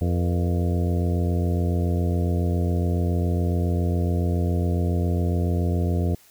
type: harmonic tone with a mistuned harmonic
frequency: 87.2 Hz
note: F2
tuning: 2 cents flat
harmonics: 1 / 2 / 3 / 4 / 5 / 6 / 7 / 8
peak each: -21 / -27 / -31 / -33 / -35 / -37 / -38 / -39 dBFS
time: 0.01-6.15 s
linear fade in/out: 5 ms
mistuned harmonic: 6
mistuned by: -94 cents
effects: white hiss -54 dBFS RMS until 6.3 s